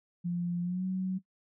sine tone with pitch glide, 174.4 to 186.92 Hz, F3 to F#3, -2 to +18 cents, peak -29 dBFS, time 0.24-1.19 s, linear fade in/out 20 ms, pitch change +120 cents, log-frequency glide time 0.62-0.85 s, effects noise-tail reverb RT60 0.1 s tail -17 dB re dry

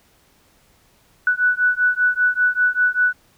sine beating tone pair, 1480 / 1485.1 Hz, F#6 / F#6, 0 / +6 cents, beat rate 5.1 Hz, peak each -18 dBFS, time 1.27-3.13 s, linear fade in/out 2 ms, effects pink hiss -57 dBFS RMS until 3.37 s

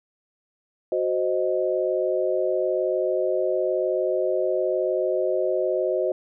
sine chord, C diminished, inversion second, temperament equal, 370 / 523.3 / 622.3 Hz, Gb4 / C5 / Eb5, 0 / 0 / 0 cents, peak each -25 dBFS, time 0.92-6.12 s, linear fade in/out 2 ms, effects none

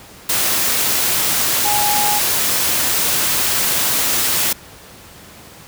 sine tone in noise, 830.6 Hz, G#5, in tune, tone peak -18 dBFS, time 1.65-2.19 s, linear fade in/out 5 ms, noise white, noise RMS -17 dBFS, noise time 0.29-4.53 s, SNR -4 dB, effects pink hiss -40 dBFS RMS until 5.67 s + high-pass 60 Hz 12 dB/octave

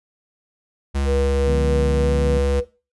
square tone, 69.3 Hz, C#2, in tune, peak -20 dBFS, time 0.94-2.61 s, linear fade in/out 20 ms
sine tone with pitch glide, 481.7 to 488.4 Hz, B4 to B4, -43 to -19 cents, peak -20 dBFS, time 1.04-2.65 s, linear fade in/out 50 ms, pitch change +24 cents, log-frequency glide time 1.99-2.11 s
sine chord, B diminished, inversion first, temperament equal, 146.83 / 174.61 / 246.9 Hz, D3 / F3 / B3, 0 / 0 / 0 cents, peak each -24 / -30 / -29 dBFS, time 1.47-2.38 s, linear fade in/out 5 ms
effects noise-tail reverb RT60 0.3 s tail -17 dB re dry + resampled to 24000 Hz

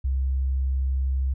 sine tone, 66.2 Hz, C2, 21 cents sharp, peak -21 dBFS, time 0.04-1.34 s, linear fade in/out 10 ms, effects none

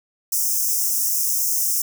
white high-pass noise, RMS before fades -21 dBFS, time 0.32-1.82 s, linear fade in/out 5 ms, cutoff 5300 Hz, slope 96 dB/octave, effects none

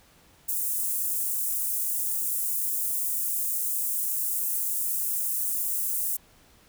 white high-pass noise, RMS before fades -28 dBFS, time 0.48-6.17 s, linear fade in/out 10 ms, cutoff 8400 Hz, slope 24 dB/octave, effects pink hiss -58 dBFS RMS until 6.68 s

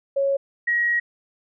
sine tone pair in turn, 552 / 1899 Hz, C#5 / A#6, -7 / +32 cents, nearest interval octave + major sixth, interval 2139 cents, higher second, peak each -18 dBFS, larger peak neither, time 0.16-0.37 / 0.67-1 s, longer second, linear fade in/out 10 ms, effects none

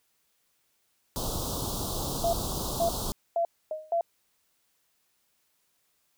pink band-stop noise, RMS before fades -32 dBFS, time 1.16-3.12 s, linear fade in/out 0 ms, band 1200 to 3400 Hz, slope 48 dB/octave
sine tone bursts, 678 Hz, E5, 49 cents sharp, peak -23 dBFS, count 4, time 2.24-4.01 s, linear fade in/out 2 ms, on 90 ms, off 470 ms
sine tone with exponential decay, 622.3 Hz, D#5, in tune, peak -27 dBFS, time 3.71-4 s, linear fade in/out 2 ms, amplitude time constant 61 ms
effects white hiss -72 dBFS RMS until 6.17 s

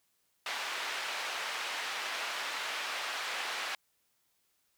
white band-pass noise, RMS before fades -37 dBFS, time 0.46-3.75 s, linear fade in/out 2 ms, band 720 to 2900 Hz, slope 12 dB/octave, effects white hiss -75 dBFS RMS until 4.77 s

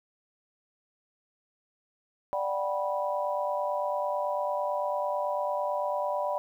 sine chord, G major seventh, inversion second, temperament just, 588 / 735 / 784 / 980 Hz, D5 / F#5 / G5 / B5, +2 / -12 / 0 / -14 cents, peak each -30 / -36 / -36 / -32 dBFS, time 2.33-6.38 s, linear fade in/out 0 ms, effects 10-bit

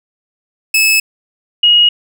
sawtooth / sine tone pair in turn, 2600 / 2885 Hz, E7 / F#7, -24 / -44 cents, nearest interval major second, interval 180 cents, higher second, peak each -5 dBFS, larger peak neither, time 0.74-1 / 1.63-1.89 s, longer neither, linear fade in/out 5 ms, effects none

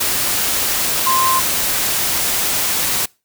sine tone in noise, 1046.5 Hz, C6, in tune, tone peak -14 dBFS, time 1.06-1.4 s, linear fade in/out 10 ms, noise white, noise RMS -18 dBFS, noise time 0-3.06 s, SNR +1 dB, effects noise-tail reverb RT60 0.3 s tail -25 dB re dry

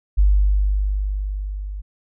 sine tone with level ramp, 49.77 Hz, G1, 27 cents sharp, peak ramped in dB -10 to -27 dBFS, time 0.17-1.82 s, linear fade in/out 20 ms, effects none

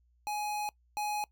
square tone pair in turn, 837 / 837 Hz, G#5 / G#5, +13 / +13 cents, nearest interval unison, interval 0 cents, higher neither, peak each -33 / -32 dBFS, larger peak second, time 0.27-0.69 / 0.97-1.24 s, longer first, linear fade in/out 0 ms, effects noise-tail reverb RT60 0.1 s tail -23 dB re dry + added 60 Hz sine -65 dBFS peak until 1.31 s

